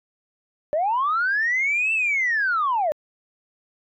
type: linear two-way sweep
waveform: sine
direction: up then down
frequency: 572 to 2682 to 572 Hz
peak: -18 dBFS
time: 0.73-2.92 s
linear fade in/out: 0 ms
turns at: 1.93 s
effects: tanh soft clip ceiling -15 dBFS